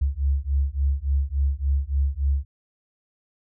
sine beating tone pair, 67.7 / 71.2 Hz, C#2 / C#2, -40 / +47 cents, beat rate 3.5 Hz, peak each -23 dBFS, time 0.01-2.45 s, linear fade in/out 10 ms, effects none

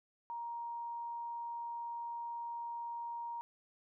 sine tone, 939 Hz, A#5, 12 cents sharp, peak -39 dBFS, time 0.3-3.41 s, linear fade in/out 0 ms, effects none

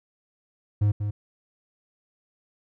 triangle tone with echo, 103.6 Hz, G#2, 4 cents flat, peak -16 dBFS, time 0.81-0.92 s, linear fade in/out 10 ms, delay 190 ms, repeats 1, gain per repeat -7 dB, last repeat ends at 1.11 s, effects none

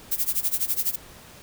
violet noise with tremolo, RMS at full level -22 dBFS, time 0.11-0.96 s, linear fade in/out 10 ms, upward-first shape sine, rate 12 Hz, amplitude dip 90%, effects pink hiss -47 dBFS RMS until 1.42 s

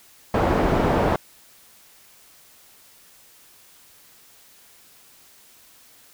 white low-pass noise, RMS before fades -20 dBFS, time 0.34-1.16 s, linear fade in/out 2 ms, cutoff 670 Hz, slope 12 dB/octave, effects white hiss -52 dBFS RMS until 6.13 s

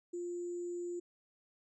sine tone with sample-and-hold, 350.2 Hz, F4, 5 cents sharp, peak -37 dBFS, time 0.13-1 s, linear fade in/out 10 ms, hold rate 7350 Hz, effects resampled to 22050 Hz

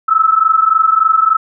sine tone pair together, 1295.1 / 1318.5 Hz, E6 / E6, -31 / 0 cents, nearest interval unison, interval 31 cents, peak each -11 dBFS, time 0.08-1.37 s, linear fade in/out 10 ms, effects none

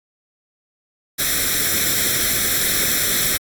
white noise with comb filter, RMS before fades -19 dBFS, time 1.18-3.38 s, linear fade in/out 20 ms, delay 0.53 ms, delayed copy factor +0.8, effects AAC 64 kbps

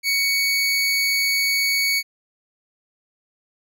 25% pulse tone, 2233 Hz, C#7, 12 cents sharp, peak -14 dBFS, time 0.03-2.03 s, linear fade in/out 50 ms, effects none

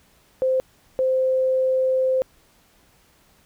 sine tone bursts at uneven times, 520 Hz, C5, 11 cents flat, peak -17 dBFS, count 2, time 0.42-0.6 / 0.99-2.22 s, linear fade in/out 0 ms, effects pink hiss -58 dBFS RMS until 3.45 s

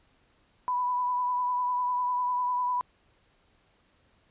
sine tone with vibrato, 990 Hz, B5, 4 cents sharp, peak -25 dBFS, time 0.68-2.81 s, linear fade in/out 0 ms, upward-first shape sine, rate 10 Hz, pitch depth 24 cents each way, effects pink hiss -66 dBFS RMS until 4.3 s + resampled to 8000 Hz

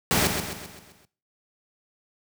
pink noise with echo, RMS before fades -21 dBFS, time 0.11-0.27 s, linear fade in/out 0 ms, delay 130 ms, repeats 6, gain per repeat -6 dB, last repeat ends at 1.05 s, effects noise-tail reverb RT60 0.4 s tail -19 dB re dry + high-pass 80 Hz 12 dB/octave

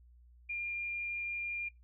sine tone, 2402 Hz, D7, 38 cents sharp, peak -35 dBFS, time 0.49-1.69 s, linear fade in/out 10 ms, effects noise-tail reverb RT60 0.2 s tail -21 dB re dry + added 60 Hz sine -57 dBFS peak until 1.83 s

